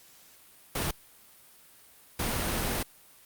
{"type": "noise bursts at uneven times", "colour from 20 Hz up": "pink", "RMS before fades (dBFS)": -30, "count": 2, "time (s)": [[0.75, 0.91], [2.19, 2.83]], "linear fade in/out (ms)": 5, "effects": ["white hiss -56 dBFS RMS until 3.25 s", "Opus 48 kbps"]}